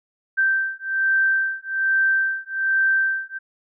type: beating tone pair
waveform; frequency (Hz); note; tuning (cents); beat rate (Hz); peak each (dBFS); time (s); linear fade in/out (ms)
sine; 1562 / 1563.2; G6 / G6; -7 / -5; 1.2; -21; 0.37-3.39; 20
effects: none